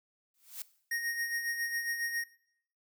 blue noise with exponential growth, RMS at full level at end -37 dBFS, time 0.34-0.62 s, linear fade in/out 2 ms, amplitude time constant 59 ms
square tone with tremolo, 1864.7 Hz, A#6, in tune, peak -31 dBFS, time 0.91-2.24 s, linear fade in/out 5 ms, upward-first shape sine, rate 7.3 Hz, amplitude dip 55%
effects noise-tail reverb RT60 0.7 s tail -18 dB re dry

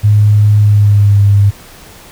sine tone with pitch glide, 104.6 to 100.86 Hz, G#2 to G2, +13 to +50 cents, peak -4 dBFS, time 0.03-1.51 s, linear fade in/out 20 ms, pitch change -63 cents, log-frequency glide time 0.59-1.23 s, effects pink hiss -36 dBFS RMS until 2.11 s

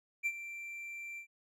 triangle tone with ADSR envelope, 2353 Hz, D7, 3 cents sharp, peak -27 dBFS, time 0.23-1.27 s, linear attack 31 ms, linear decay 55 ms, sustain -13 dB, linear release 91 ms, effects none

